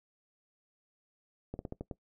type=slowing click train; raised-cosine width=2 ms; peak=-25 dBFS; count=6; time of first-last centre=1.54-1.912 s; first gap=51 ms; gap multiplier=1.19; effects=noise-tail reverb RT60 0.1 s tail -19 dB re dry